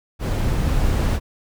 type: noise with level ramp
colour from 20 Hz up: brown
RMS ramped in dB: -21 to -18 dBFS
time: 0.19-1.2 s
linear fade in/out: 50 ms
effects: none